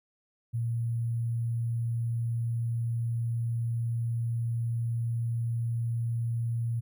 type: tone with sample-and-hold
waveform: sine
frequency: 116.54 Hz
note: A#2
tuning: in tune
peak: -27 dBFS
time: 0.53-6.81 s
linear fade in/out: 20 ms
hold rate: 11025 Hz
effects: none